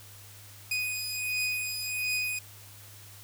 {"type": "beating tone pair", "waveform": "sawtooth", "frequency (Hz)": [2489, 2490.4], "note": ["D#7", "D#7"], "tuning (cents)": [0, 1], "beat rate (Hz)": 1.4, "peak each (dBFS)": [-28, -31], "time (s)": [0.71, 2.39], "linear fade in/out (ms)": 5, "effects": ["added 101 Hz sine -51 dBFS peak until 3.23 s", "white hiss -51 dBFS RMS until 3.23 s"]}